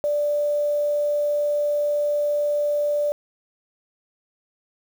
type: tone with quantisation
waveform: sine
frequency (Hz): 587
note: D5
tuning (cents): -1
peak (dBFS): -19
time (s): 0.04-3.12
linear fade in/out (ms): 0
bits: 7
effects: none